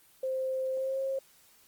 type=tone with pitch glide; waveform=sine; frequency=523.3 to 536.8 Hz; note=C5 to C5; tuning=0 to +44 cents; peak=-29 dBFS; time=0.23-1.19 s; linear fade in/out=5 ms; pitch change=+44 cents; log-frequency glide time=0.71-1 s; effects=white hiss -61 dBFS RMS until 1.67 s + Opus 24 kbps